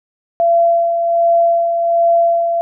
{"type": "tone with tremolo", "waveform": "sine", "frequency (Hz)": 679, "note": "F5", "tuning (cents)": -49, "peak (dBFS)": -8, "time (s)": [0.4, 2.61], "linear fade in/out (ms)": 0, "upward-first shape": "sine", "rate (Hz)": 1.3, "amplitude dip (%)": 45, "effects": []}